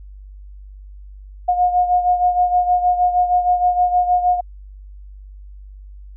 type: beating tone pair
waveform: sine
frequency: 717 / 723.4 Hz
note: F5 / F#5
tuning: +45 / -39 cents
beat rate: 6.4 Hz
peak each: -14 / -20 dBFS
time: 1.48-4.41 s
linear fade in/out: 10 ms
effects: added 49 Hz sine -35 dBFS peak until 6.16 s